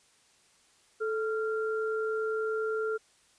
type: tone pair together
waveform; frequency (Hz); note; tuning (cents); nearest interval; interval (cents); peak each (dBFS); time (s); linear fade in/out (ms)
sine; 437.8 / 1385; A4 / F6; -9 / -15; octave + minor sixth; 1994; -29 / -35; 1-2.98; 20
effects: white hiss -64 dBFS RMS until 3.38 s + resampled to 22050 Hz